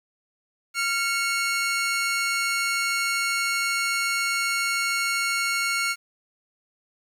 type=tone pair together; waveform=sawtooth; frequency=1386.5 / 2201 Hz; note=F6 / C#7; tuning=-13 / -13 cents; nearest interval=minor sixth; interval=800 cents; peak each=-22 dBFS; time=0.74-5.96 s; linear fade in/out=50 ms; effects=low-pass 12000 Hz 12 dB/octave + 9-bit